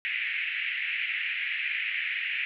pink band-pass noise, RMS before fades -31 dBFS, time 0.05-2.45 s, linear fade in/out 0 ms, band 1900 to 2700 Hz, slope 48 dB/octave, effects none

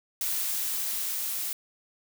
blue noise with level ramp, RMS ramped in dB -29 to -32 dBFS, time 0.21-1.53 s, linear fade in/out 2 ms, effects none

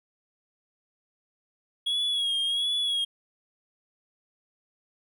triangle tone with vibrato, 3319 Hz, G#7, 2 cents flat, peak -23 dBFS, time 1.86-3.05 s, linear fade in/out 10 ms, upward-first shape sine, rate 1.4 Hz, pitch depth 53 cents each way, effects none

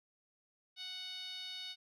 10% pulse tone with band-pass filter, 740 Hz, F#5, in tune, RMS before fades -45 dBFS, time 0.76-1.76 s, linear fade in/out 50 ms, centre 3800 Hz, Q 3.3, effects none

